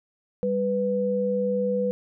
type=tone pair together; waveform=sine; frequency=197.2 / 495.2 Hz; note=G3 / B4; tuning=+11 / +5 cents; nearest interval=octave + major third; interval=1594 cents; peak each=-27 / -23 dBFS; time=0.43-1.91 s; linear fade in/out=0 ms; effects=none